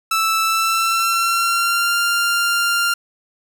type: tone with pitch glide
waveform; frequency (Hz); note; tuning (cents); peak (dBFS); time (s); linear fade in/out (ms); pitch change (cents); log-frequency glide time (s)
sawtooth; 1318.5 to 1393.7; E6 to F6; 0 to -4; -12; 0.11-2.94; 5; +96; 0.42-1.96
effects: none